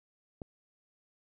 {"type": "click", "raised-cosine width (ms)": 2, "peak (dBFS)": -27, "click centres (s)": 0.418, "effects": []}